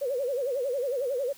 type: tone with vibrato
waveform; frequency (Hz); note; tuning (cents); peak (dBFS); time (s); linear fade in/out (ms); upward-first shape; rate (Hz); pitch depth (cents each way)
sine; 523; C5; -1; -26; 0.01-1.33; 10; sine; 11; 160
effects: white hiss -52 dBFS RMS until 1.37 s